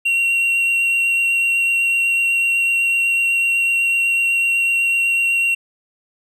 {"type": "tone with vibrato", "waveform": "triangle", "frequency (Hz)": 2745, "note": "F7", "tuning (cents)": -31, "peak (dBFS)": -13, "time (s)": [0.05, 5.55], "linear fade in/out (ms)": 10, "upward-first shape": "triangle", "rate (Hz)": 8, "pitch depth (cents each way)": 12, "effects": []}